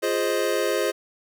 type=chord; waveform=square; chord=F minor seventh; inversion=none; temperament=equal with one note detuned; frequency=349.2 / 416.5 / 523.3 / 622.3 Hz; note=F4 / Ab4 / C5 / Eb5; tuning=0 / +5 / 0 / 0 cents; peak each=-29 / -27 / -27 / -29 dBFS; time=0.02-0.92 s; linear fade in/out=20 ms; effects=none